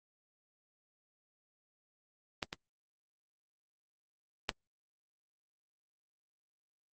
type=clicks; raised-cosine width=0.2 ms; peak=-15 / -20 / -13 dBFS; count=3; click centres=2.428 / 2.529 / 4.492 s; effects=Opus 24 kbps